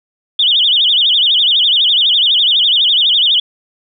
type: tone with vibrato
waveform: sine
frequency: 3286 Hz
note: G#7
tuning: 19 cents flat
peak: -8 dBFS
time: 0.39-3.4 s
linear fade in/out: 5 ms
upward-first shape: sine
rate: 12 Hz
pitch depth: 210 cents each way
effects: none